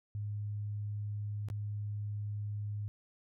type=tone with dropouts; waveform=sine; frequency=103.83 Hz; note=G#2; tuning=in tune; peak=-35 dBFS; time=0.15-2.88 s; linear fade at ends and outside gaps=0 ms; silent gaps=1.486-1.501 s; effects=none